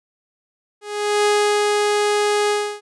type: tone with ADSR envelope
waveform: sawtooth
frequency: 415.3 Hz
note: G#4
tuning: in tune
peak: -10 dBFS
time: 0.81-2.81 s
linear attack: 440 ms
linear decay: 370 ms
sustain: -2 dB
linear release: 310 ms
effects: resampled to 24000 Hz